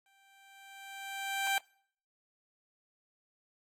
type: tone with exponential growth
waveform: 15% pulse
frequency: 784 Hz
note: G5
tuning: in tune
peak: -21 dBFS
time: 0.06-1.58 s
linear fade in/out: 1 ms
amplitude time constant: 330 ms
effects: noise-tail reverb RT60 0.6 s tail -26 dB re dry + AAC 64 kbps